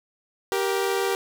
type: tone pair together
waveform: sawtooth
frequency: 390.5 / 471.4 Hz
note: G4 / A#4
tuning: -7 / +19 cents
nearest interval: minor third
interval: 326 cents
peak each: -20 / -23 dBFS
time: 0.52-1.15 s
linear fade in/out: 0 ms
effects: none